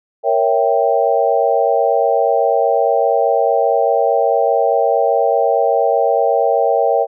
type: chord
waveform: sine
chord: A# diminished seventh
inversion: none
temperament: equal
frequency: 466.2 / 554.4 / 659.3 / 784 Hz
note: A#4 / C#5 / E5 / G5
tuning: 0 / 0 / 0 / 0 cents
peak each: -17 dBFS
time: 0.23-7.07 s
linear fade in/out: 50 ms
effects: none